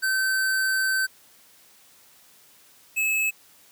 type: tone pair in turn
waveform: square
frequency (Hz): 1541 / 2592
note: G6 / E7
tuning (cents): -30 / -30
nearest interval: major sixth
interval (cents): 900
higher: second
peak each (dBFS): -22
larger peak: neither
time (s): 0.02-1.07 / 2.96-3.31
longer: first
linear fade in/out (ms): 20
effects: white hiss -55 dBFS RMS until 3.71 s + high-pass 80 Hz 12 dB/octave